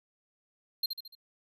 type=tone with echo; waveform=square; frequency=4186 Hz; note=C8; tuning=in tune; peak=-27 dBFS; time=0.83-0.86 s; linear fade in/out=5 ms; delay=73 ms; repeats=4; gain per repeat=-6 dB; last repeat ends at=1.152 s; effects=none